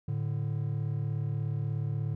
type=tone pair together; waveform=triangle; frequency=110 / 146.71 Hz; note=A2 / D3; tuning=0 / -1 cents; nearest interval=perfect fourth; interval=499 cents; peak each=-29 / -30 dBFS; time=0.08-2.15 s; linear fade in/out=5 ms; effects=tanh soft clip ceiling -19 dBFS